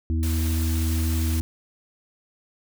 harmonic tone, 80.7 Hz, E2, 36 cents flat, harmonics 1 / 3 / 4, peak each -21 / -31 / -33 dBFS, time 0.1-1.41 s, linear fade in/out 0 ms
white high-pass noise, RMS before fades -35 dBFS, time 0.23-1.4 s, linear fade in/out 0 ms, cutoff 180 Hz, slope 48 dB/octave
effects none

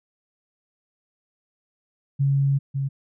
sine tone pair in turn, 138.59 / 137.16 Hz, C#3 / C#3, 0 / -18 cents, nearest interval unison, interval 18 cents, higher first, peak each -17 / -22 dBFS, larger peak first, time 2.19-2.59 / 2.74-2.89 s, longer first, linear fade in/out 20 ms, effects none

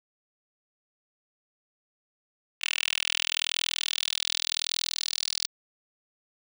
10% pulse tone with high-pass filter sweep, 40.85 Hz, E1, 15 cents flat, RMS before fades -30 dBFS, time 2.61-5.47 s, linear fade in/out 10 ms, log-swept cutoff 2700 to 4500 Hz, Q 3.4, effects none

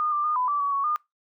sine tone with pitch steps, 1221 / 1183 / 1219 / 1002 / 1162 / 1133 / 1114 / 1214 Hz, D#6 / D6 / D#6 / B5 / D6 / C#6 / C#6 / D#6, -33 / +12 / -36 / +25 / -19 / +37 / +8 / -43 cents, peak -22 dBFS, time 0-0.96 s, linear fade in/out 0 ms, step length 120 ms, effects noise-tail reverb RT60 0.2 s tail -23 dB re dry

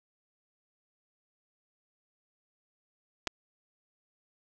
clicks, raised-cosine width 0.2 ms, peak -13 / -16 dBFS, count 2, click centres 3.272 / 3.275 s, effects none

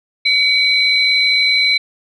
sine tone pair together, 2266 / 4021 Hz, C#7 / B7, +37 / +30 cents, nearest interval minor seventh, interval 993 cents, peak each -13 dBFS, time 0.25-1.78 s, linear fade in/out 10 ms, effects tanh soft clip ceiling -3 dBFS

